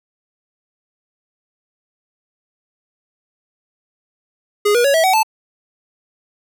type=tone with pitch steps; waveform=square; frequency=413.6 / 480.6 / 558.5 / 649 / 754.2 / 876.4 Hz; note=G#4 / B4 / C#5 / E5 / F#5 / A5; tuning=-7 / -47 / +13 / -27 / +33 / -7 cents; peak=-12 dBFS; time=4.65-5.232 s; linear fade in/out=10 ms; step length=97 ms; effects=none

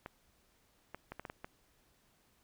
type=clicks; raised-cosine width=0.5 ms; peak=-28 dBFS; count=7; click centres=0.061 / 0.946 / 1.12 / 1.196 / 1.252 / 1.299 / 1.445 s; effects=pink hiss -71 dBFS RMS until 2.43 s

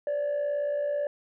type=tone pair together; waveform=sine; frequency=523.3 / 581.5 Hz; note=C5 / D5; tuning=0 / -17 cents; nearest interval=major second; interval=183 cents; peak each=-34 / -24 dBFS; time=0.07-1.07 s; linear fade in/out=2 ms; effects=tanh soft clip ceiling -24 dBFS

